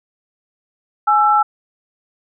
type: tone pair together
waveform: sine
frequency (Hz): 839 / 1332.5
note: G#5 / E6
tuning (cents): +17 / +18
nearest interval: minor sixth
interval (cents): 801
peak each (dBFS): -13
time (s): 1.07-1.43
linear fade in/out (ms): 10
effects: none